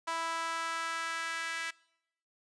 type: tone with high-pass filter sweep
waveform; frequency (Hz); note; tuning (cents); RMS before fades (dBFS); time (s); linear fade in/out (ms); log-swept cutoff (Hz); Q
sawtooth; 329.6; E4; 0; -36; 0.07-1.71; 10; 1000 to 1800; 2.4
effects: noise-tail reverb RT60 0.8 s tail -23 dB re dry + resampled to 22050 Hz